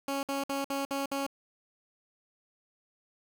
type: tone bursts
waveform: 15% pulse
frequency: 276.3 Hz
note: C#4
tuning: 6 cents flat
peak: -24 dBFS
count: 6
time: 0.08-1.265 s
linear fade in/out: 2 ms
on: 150 ms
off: 57 ms
effects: none